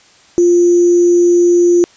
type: tone with sample-and-hold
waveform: sine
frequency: 349.2 Hz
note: F4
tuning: in tune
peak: -6 dBFS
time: 0.38-1.84 s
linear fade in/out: 0 ms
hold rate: 6300 Hz
effects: white hiss -46 dBFS RMS until 1.96 s + resampled to 16000 Hz